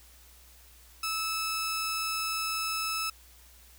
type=tone pair together; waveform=sawtooth; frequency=1307 / 2614 Hz; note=E6 / E7; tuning=-15 / -15 cents; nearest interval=octave; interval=1200 cents; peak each=-29 / -27 dBFS; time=1.03-3.1 s; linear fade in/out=5 ms; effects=added 60 Hz sine -56 dBFS peak until 3.78 s + white hiss -57 dBFS RMS until 3.78 s